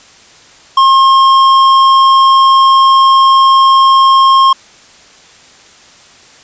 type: tone with hard clipping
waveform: triangle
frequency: 1071 Hz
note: C6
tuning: 40 cents sharp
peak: -5 dBFS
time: 0.77-4.53 s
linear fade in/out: 5 ms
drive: 12 dB
effects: white hiss -40 dBFS RMS until 6.43 s + resampled to 16000 Hz